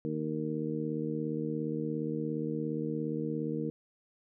harmonic tone, 77.2 Hz, D#2, 13 cents flat, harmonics 2 / 3 / 4 / 5 / 6, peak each -37 / -37 / -36 / -46 / -37 dBFS, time 0.05-3.7 s, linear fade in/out 0 ms, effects none

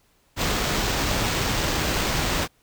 pink noise with sample-and-hold, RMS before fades -24 dBFS, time 0.36-2.48 s, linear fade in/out 50 ms, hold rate 11025 Hz, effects pink hiss -63 dBFS RMS until 2.62 s

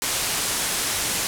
white low-pass noise, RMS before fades -25 dBFS, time 0.02-1.27 s, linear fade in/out 0 ms, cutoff 11000 Hz, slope 24 dB/octave, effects none

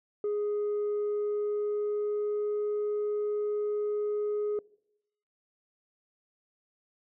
sine tone with pitch glide, 415.3 to 417.7 Hz, G#4 to G#4, 0 to +10 cents, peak -25 dBFS, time 0.24-4.59 s, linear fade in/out 2 ms, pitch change +10 cents, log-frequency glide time 0.85-2.64 s, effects noise-tail reverb RT60 0.8 s tail -24 dB re dry + tanh soft clip ceiling -26 dBFS

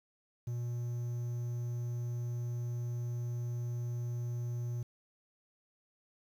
triangle tone with quantisation, 120 Hz, B2, 49 cents flat, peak -32 dBFS, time 0.47-4.83 s, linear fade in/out 5 ms, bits 10, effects none

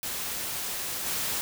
white noise with level steps, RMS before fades -33 / -30 dBFS, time 0.03-1.41 s, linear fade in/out 0 ms, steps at 1.06 s, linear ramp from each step 5 ms, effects none

